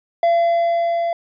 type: tone with level ramp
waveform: triangle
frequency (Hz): 680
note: F5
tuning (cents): -46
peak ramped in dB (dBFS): -10 to -16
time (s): 0.23-1.13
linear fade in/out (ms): 2
effects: resampled to 11025 Hz